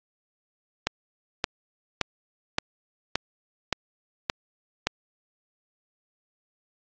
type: click train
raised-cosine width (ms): 0.2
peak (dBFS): -5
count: 8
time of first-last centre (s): 0.87-4.87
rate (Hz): 1.75
effects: low-pass 6000 Hz 12 dB/octave + AAC 64 kbps